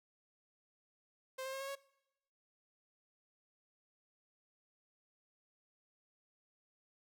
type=tone with pitch steps; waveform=sawtooth; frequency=523.3 / 530.6 / 538 / 545.5 / 553.1 Hz; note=C5 / C5 / C5 / C#5 / C#5; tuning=0 / +24 / +48 / -28 / -4 cents; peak=-37 dBFS; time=1.38-1.755 s; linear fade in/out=10 ms; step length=75 ms; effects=noise-tail reverb RT60 0.9 s tail -22 dB re dry

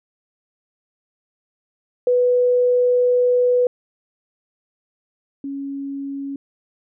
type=tone pair in turn; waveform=sine; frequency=493.9 / 277.2 Hz; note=B4 / C#4; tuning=0 / 0 cents; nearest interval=minor seventh; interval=1000 cents; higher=first; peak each=-13 / -25 dBFS; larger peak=first; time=2.07-3.67 / 5.44-6.36 s; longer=first; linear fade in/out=2 ms; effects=none

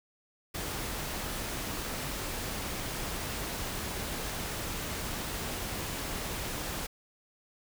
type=noise; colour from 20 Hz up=pink; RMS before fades=-36 dBFS; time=0.54-6.87 s; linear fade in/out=10 ms; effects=none

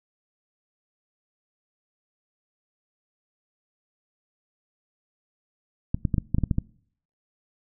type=clicks; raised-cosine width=5 ms; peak=-10 dBFS; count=9; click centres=5.945 / 6.052 / 6.142 / 6.182 / 6.346 / 6.384 / 6.437 / 6.512 / 6.584 s; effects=noise-tail reverb RT60 0.6 s tail -23 dB re dry

